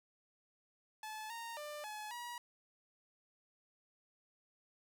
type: tone with pitch steps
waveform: sawtooth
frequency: 864 / 926 / 595 / 850 / 961 Hz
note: A5 / A#5 / D5 / G#5 / B5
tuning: -32 / -12 / +22 / +40 / -48 cents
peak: -40 dBFS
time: 1.03-2.38 s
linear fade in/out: 2 ms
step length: 270 ms
effects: none